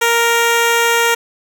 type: tone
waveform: 10% pulse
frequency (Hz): 466.4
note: A#4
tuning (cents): +1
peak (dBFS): -3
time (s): 0.01-1.15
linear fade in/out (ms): 10
effects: none